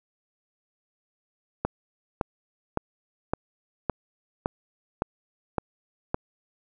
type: click train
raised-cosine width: 1 ms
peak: -10 dBFS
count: 9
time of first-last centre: 1.65-6.144 s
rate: 1.78 Hz
effects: none